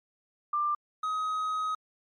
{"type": "tone pair in turn", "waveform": ["sine", "triangle"], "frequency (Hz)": [1188, 1262.9], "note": ["D6", "D#6"], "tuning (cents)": [20, 25], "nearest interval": "minor second", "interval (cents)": 105, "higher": "second", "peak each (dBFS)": [-25, -26], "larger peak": "first", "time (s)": [[0.53, 0.75], [1.03, 1.75]], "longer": "second", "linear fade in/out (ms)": 5, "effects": ["MP3 48 kbps"]}